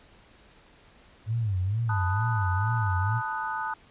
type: tone with vibrato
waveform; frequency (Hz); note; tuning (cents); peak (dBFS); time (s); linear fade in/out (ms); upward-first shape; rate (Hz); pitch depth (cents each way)
sine; 103.1; G#2; -12; -24; 1.26-3.22; 50; sine; 2.2; 220
type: chord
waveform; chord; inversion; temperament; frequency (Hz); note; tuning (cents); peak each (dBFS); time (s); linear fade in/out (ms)
sine; B dominant seventh; third; equal with one note detuned; 880 / 987.8 / 1244.5 / 1486.8; A5 / B5 / D#6 / F#6; 0 / 0 / 0 / +8; -32 / -38 / -34 / -34; 1.89-3.74; 5
effects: pink hiss -56 dBFS RMS until 3.9 s + resampled to 8000 Hz